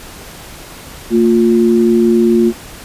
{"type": "tone pair together", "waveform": "sine", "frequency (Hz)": [227.9, 352.5], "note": ["A#3", "F4"], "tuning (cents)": [-39, 16], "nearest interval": "minor sixth", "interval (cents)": 755, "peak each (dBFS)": -10, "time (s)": [1.1, 2.53], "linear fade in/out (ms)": 50, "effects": ["pink hiss -33 dBFS RMS until 2.84 s", "resampled to 32000 Hz"]}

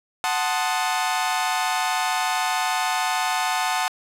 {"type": "chord", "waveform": "sawtooth", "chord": "F# diminished seventh", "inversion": "none", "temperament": "equal", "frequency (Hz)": [740, 880, 1046.5, 1244.5], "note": ["F#5", "A5", "C6", "Eb6"], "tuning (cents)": [0, 0, 0, 0], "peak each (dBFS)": [-21, -22, -26, -26], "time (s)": [0.24, 3.88], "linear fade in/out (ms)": 0, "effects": ["low-pass 12000 Hz 12 dB/octave"]}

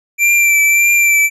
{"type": "tone with vibrato", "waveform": "square", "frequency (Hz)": 2349, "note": "D7", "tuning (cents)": 0, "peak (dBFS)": -9, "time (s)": [0.18, 1.3], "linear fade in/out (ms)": 50, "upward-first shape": "triangle", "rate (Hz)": 1.7, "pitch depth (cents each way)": 28, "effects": ["resampled to 32000 Hz"]}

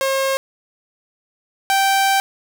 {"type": "tone pair in turn", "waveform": "sawtooth", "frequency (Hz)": [538, 780.5], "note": ["C5", "G5"], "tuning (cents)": [48, -8], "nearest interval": "tritone", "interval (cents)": 644, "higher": "second", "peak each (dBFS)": [-13, -10], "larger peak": "second", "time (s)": [[0.01, 0.37], [1.7, 2.2]], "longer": "second", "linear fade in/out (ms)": 0, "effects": []}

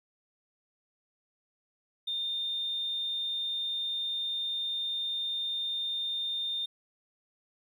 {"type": "tone", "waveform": "triangle", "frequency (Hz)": 3625, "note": "A#7", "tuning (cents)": -49, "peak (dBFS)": -27, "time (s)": [2.07, 6.66], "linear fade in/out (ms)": 10, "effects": ["tanh soft clip ceiling -28 dBFS"]}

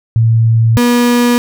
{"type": "tone pair in turn", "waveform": ["sine", "35% pulse"], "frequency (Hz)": [113.7, 241.6], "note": ["A#2", "B3"], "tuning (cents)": [-43, -38], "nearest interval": "octave + minor second", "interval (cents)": 1305, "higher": "second", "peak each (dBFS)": -6, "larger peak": "neither", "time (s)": [[0.16, 0.77], [0.77, 1.38]], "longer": "neither", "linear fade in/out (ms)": 0, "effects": []}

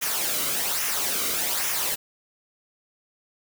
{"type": "noise with flanger", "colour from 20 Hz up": "white", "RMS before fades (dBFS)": -26, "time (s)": [0.01, 1.96], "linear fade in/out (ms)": 20, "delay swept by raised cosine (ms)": [0.23, 1.18], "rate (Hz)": 1.2, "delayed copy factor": -0.55, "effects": []}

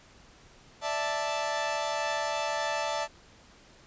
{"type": "chord", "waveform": "sawtooth", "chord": "D suspended second", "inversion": "none", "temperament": "equal", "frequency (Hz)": [587.3, 659.3, 880], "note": ["D5", "E5", "A5"], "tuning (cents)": [0, 0, 0], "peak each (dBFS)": [-30, -30, -28], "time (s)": [0.81, 3.08], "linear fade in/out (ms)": 50, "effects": ["pink hiss -56 dBFS RMS until 3.86 s", "resampled to 16000 Hz"]}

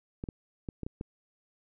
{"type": "clicks", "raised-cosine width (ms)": 3, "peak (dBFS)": -23, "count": 6, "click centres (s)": [0.239, 0.288, 0.688, 0.833, 0.865, 1.011], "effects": []}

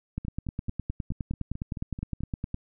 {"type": "two click trains", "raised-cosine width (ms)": 5, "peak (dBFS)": [-18, -24], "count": [24, 10], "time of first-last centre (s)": [[0.18, 2.544], [0.25, 2.207]], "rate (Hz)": [9.73, 4.6], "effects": []}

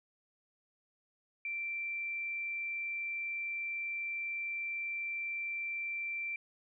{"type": "tone", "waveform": "sine", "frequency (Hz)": 2349, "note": "D7", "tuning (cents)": 0, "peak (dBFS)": -35, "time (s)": [1.45, 6.36], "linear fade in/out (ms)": 2, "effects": []}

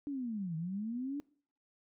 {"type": "linear two-way sweep", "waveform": "sine", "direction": "down then up", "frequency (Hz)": [293.7, 155.56, 293.7], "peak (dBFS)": -35, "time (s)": [0.07, 1.2], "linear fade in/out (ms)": 0, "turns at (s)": 0.56, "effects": ["noise-tail reverb RT60 0.5 s tail -23 dB re dry"]}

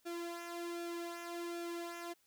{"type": "tone with flanger", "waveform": "sawtooth", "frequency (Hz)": 342.8, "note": "F4", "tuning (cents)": -32, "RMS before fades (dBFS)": -43, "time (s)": [0.05, 2.14], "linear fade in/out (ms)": 20, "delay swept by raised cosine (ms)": [0.99, 2.69], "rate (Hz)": 1.3, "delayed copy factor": -0.65, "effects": ["white hiss -73 dBFS RMS until 2.26 s"]}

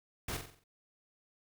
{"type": "noise with echo", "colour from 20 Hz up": "pink", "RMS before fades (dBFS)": -38, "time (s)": [0.28, 0.37], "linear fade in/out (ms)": 5, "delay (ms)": 45, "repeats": 6, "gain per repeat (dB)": -6, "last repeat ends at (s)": 0.64, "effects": []}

